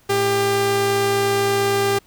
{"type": "tone pair together", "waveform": "sawtooth", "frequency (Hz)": [111.66, 397.9], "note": ["A2", "G4"], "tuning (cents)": [26, 26], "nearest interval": "octave + minor seventh", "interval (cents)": 2200, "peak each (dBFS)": [-23, -13], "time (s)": [0.09, 1.99], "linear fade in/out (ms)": 10, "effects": ["pink hiss -55 dBFS RMS until 2.06 s"]}